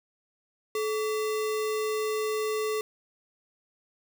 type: tone with sample-and-hold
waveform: sine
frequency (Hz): 431.3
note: A4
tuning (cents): -35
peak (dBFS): -26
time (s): 0.75-2.81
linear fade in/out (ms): 2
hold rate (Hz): 1575
effects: none